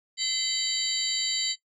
sine tone cluster, 2048 / 3083 / 3921 / 4619 / 7250 Hz, C7 / G7 / B7 / D8 / A#8, -38 / -29 / -13 / -30 / -49 cents, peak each -35 / -32 / -31 / -29 / -32 dBFS, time 0.17-1.56 s, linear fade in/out 50 ms, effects noise-tail reverb RT60 0.1 s tail -18 dB re dry + tanh soft clip ceiling -14 dBFS

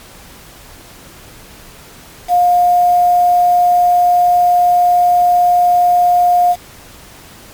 sine tone with quantisation, 710 Hz, F5, 28 cents sharp, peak -7 dBFS, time 2.28-6.56 s, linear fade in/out 50 ms, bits 5, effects pink hiss -38 dBFS RMS until 7.53 s + MP3 96 kbps

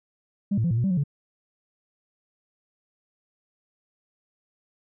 sine tone with pitch steps, 200.6 / 111.6 / 170.7 / 113.4 / 120 / 193.5 / 180.2 / 142.5 Hz, G3 / A2 / F3 / A#2 / B2 / G3 / F#3 / C#3, +40 / +25 / -39 / -47 / -49 / -22 / -45 / +48 cents, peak -19 dBFS, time 0.51-1.038 s, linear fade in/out 10 ms, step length 66 ms, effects tanh soft clip ceiling -17 dBFS

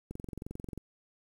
click train, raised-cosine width 3 ms, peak -27 dBFS, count 16, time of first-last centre 0.11-0.777 s, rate 22.5 Hz, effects 9-bit

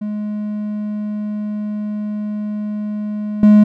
triangle tone with level steps, 210 Hz, G#3, 19 cents sharp, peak -18 / -3 dBFS, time 0.01-3.64 s, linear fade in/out 10 ms, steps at 3.43 s, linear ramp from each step 2 ms, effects none

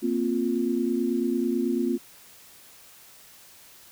sine chord, Bb suspended second, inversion none, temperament just, 233.1 / 262.2 / 349.6 Hz, Bb3 / C4 / F4, 0 / +4 / +2 cents, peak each -27 dBFS, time 0.02-1.98 s, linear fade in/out 20 ms, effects white hiss -51 dBFS RMS until 3.91 s

